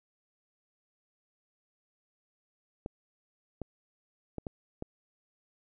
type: clicks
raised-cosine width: 2 ms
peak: -23 dBFS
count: 5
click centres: 2.861 / 3.617 / 4.383 / 4.468 / 4.824 s
effects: none